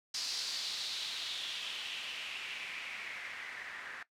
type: noise with low-pass filter sweep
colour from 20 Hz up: blue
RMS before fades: -41 dBFS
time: 0.14-4.03 s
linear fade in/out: 5 ms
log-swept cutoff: 4900 to 1700 Hz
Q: 3.5
effects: noise-tail reverb RT60 0.1 s tail -17 dB re dry